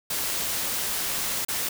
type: noise with dropouts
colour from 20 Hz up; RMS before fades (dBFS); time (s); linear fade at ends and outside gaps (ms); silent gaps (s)
white; -28; 0.1-1.69; 5; 1.45-1.484
effects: none